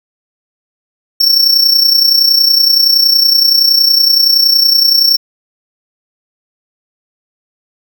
square tone with amplitude modulation, 5450 Hz, F8, 43 cents flat, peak -4 dBFS, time 1.2-5.17 s, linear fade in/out 10 ms, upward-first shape sine, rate 30.7 Hz, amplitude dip 60%, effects 7-bit

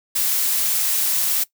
blue noise, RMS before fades -20 dBFS, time 0.15-1.44 s, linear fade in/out 10 ms, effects noise-tail reverb RT60 0.1 s tail -19 dB re dry

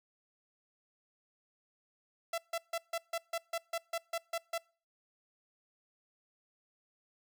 sawtooth tone bursts, 670 Hz, E5, 28 cents sharp, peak -29 dBFS, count 12, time 2.33-4.58 s, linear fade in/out 5 ms, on 50 ms, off 150 ms, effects noise-tail reverb RT60 0.4 s tail -25 dB re dry

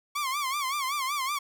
sawtooth tone with vibrato, 1108.7 Hz, C#6, in tune, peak -24 dBFS, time 0.15-1.39 s, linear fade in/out 10 ms, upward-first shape sine, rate 5.3 Hz, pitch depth 130 cents each way, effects none

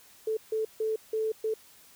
sine tone bursts at uneven times, 438.5 Hz, A4, 6 cents flat, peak -26 dBFS, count 5, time 0.27-0.37 / 0.52-0.65 / 0.8-0.96 / 1.13-1.32 / 1.44-1.54 s, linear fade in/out 5 ms, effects white hiss -56 dBFS RMS until 1.95 s

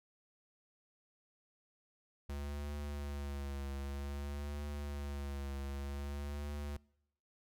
square tone with vibrato, 71 Hz, C#2, 42 cents sharp, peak -40 dBFS, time 2.29-6.77 s, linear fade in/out 5 ms, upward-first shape triangle, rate 0.53 Hz, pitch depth 52 cents each way, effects noise-tail reverb RT60 0.8 s tail -25 dB re dry

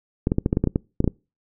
clicks, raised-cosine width 3 ms, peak -6 dBFS, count 12, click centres 0.271 / 0.319 / 0.384 / 0.461 / 0.529 / 0.571 / 0.64 / 0.673 / 0.759 / 1.004 / 1.043 / 1.077 s, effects noise-tail reverb RT60 0.3 s tail -26 dB re dry

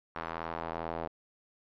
square tone with band-pass filter sweep, 41.2 Hz, E1, in tune, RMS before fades -38 dBFS, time 0.15-1.08 s, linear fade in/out 10 ms, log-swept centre 1200 to 680 Hz, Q 1.5, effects resampled to 11025 Hz

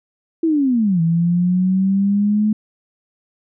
sine linear two-way sweep, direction down then up, 335.2 to 163.3 to 215.2 Hz, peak -13 dBFS, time 0.43-2.53 s, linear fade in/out 5 ms, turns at 1.01 s, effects none

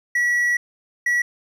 triangle tone bursts at uneven times, 1935 Hz, B6, 36 cents flat, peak -15 dBFS, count 2, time 0.15-0.57 / 1.06-1.22 s, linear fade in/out 5 ms, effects none

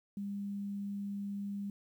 sine tone, 200.9 Hz, G3, 43 cents sharp, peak -36 dBFS, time 0.17-1.7 s, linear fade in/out 2 ms, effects 11-bit

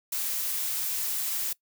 blue noise, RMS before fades -30 dBFS, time 0.12-1.53 s, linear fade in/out 5 ms, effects noise-tail reverb RT60 0.1 s tail -21 dB re dry

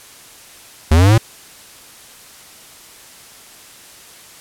square linear sweep, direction up, 74.3 to 116.54 Hz, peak -8 dBFS, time 0.91-1.18 s, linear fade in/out 5 ms, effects white hiss -41 dBFS RMS until 4.4 s + low-pass 12000 Hz 12 dB/octave

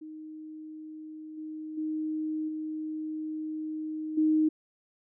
sine tone with level steps, 311.1 Hz, D#4, in tune, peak -40 / -36 / -29 / -32 / -21 dBFS, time 0.01-4.49 s, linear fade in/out 10 ms, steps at 1.37 / 1.77 / 2.48 / 4.17 s, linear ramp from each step 10 ms, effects none

